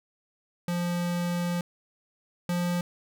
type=tone pair in turn; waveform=square; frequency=174.61 / 175.49 Hz; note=F3 / F3; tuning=0 / +9 cents; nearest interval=unison; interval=9 cents; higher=second; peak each=-27 / -26 dBFS; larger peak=second; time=0.68-1.61 / 2.49-2.81 s; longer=first; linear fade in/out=2 ms; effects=none